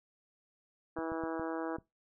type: harmonic tone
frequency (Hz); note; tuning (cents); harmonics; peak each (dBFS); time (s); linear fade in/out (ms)
162.7; E3; -22; 2 / 3 / 4 / 5 / 6 / 7 / 8 / 9 / 10; -37 / -41 / -43 / -45 / -47 / -48 / -49 / -50 / -51; 0.96-1.77; 10
type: clicks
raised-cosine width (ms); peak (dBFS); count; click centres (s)
3; -32; 5; 0.987 / 1.119 / 1.237 / 1.396 / 1.785
effects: noise-tail reverb RT60 0.2 s tail -21 dB re dry